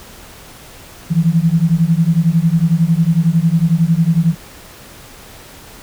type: beating tone pair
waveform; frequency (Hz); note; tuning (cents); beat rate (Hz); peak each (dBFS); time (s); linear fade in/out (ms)
sine; 160 / 171; D#3 / F3; +49 / -36; 11; -13; 1.1-4.35; 20
effects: pink hiss -38 dBFS RMS until 5.82 s